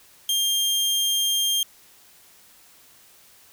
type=tone; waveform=sawtooth; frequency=3200 Hz; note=G7; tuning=35 cents sharp; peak=-17 dBFS; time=0.29-1.63 s; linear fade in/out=2 ms; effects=white hiss -53 dBFS RMS until 3.52 s